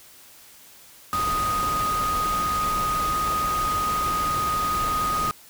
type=tone in noise; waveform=sine; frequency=1244.5 Hz; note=D#6; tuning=in tune; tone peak=-22 dBFS; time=1.13-5.31 s; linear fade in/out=0 ms; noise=pink; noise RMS=-31 dBFS; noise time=1.13-5.31 s; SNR=+6 dB; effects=white hiss -49 dBFS RMS until 5.49 s